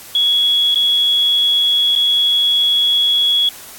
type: tone with dropouts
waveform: sine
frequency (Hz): 3353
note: G#7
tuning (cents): +16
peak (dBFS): -11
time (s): 0.15-3.49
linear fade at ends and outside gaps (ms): 2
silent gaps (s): 0.746-0.757 / 1.953-1.96
effects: white hiss -36 dBFS RMS until 3.78 s + AAC 64 kbps